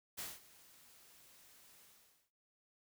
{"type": "noise with ADSR envelope", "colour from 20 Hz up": "white", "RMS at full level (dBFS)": -43, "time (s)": [0.17, 2.31], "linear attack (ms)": 22, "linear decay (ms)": 200, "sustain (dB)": -20, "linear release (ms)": 480, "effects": ["noise-tail reverb RT60 0.4 s tail -20 dB re dry"]}